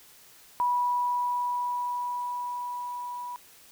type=tone with level ramp; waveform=sine; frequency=978 Hz; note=B5; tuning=17 cents flat; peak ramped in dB=-22 to -34 dBFS; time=0.6-3.36 s; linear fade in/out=0 ms; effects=white hiss -54 dBFS RMS until 3.71 s